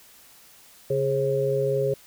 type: tone cluster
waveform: sine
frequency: 137.9 / 413.7 / 538 Hz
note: C#3 / G#4 / C5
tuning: -9 / -7 / +48 cents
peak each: -28 / -24 / -25 dBFS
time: 0.9-1.94 s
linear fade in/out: 5 ms
effects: white hiss -52 dBFS RMS until 2.06 s

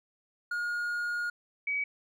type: tone pair in turn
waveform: triangle / sine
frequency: 1431 / 2272 Hz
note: F6 / C#7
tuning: +42 / +42 cents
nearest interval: minor sixth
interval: 800 cents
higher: second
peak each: -28 dBFS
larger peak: neither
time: 0.51-1.3 / 1.67-1.84 s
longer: first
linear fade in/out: 5 ms
effects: none

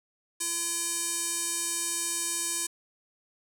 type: tone with band-pass filter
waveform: square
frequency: 339.7 Hz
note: F4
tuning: 48 cents flat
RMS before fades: -31 dBFS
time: 0.4-2.67 s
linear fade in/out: 10 ms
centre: 8500 Hz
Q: 2.5
effects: 9-bit

